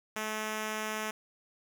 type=tone; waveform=5% pulse; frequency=216.1 Hz; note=A3; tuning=31 cents flat; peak=-22 dBFS; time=0.16-1.11 s; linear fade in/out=5 ms; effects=none